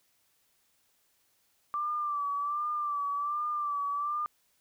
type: tone with vibrato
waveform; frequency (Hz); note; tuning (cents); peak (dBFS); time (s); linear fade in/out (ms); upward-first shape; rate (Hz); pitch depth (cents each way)
sine; 1172; D6; -4; -29; 1.74-4.26; 0; sine; 1.3; 51
effects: white hiss -71 dBFS RMS until 4.6 s